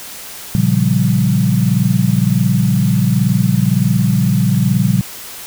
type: chord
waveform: sine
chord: G half-diminished seventh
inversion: first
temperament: equal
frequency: 116.54 / 138.59 / 174.61 / 196 Hz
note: Bb2 / Db3 / F3 / G3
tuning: 0 / 0 / 0 / 0 cents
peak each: -16 dBFS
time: 0.55-5.01 s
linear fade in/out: 0 ms
effects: white hiss -31 dBFS RMS until 5.46 s